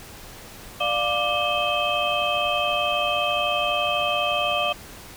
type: tone cluster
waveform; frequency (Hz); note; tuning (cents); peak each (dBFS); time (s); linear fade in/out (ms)
sine; 593 / 705 / 1178 / 2575 / 3141; D5 / F5 / D6 / E7 / G7; +17 / +16 / +5 / -41 / +3; -27; 0.8-4.73; 10
effects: pink hiss -42 dBFS RMS until 5.16 s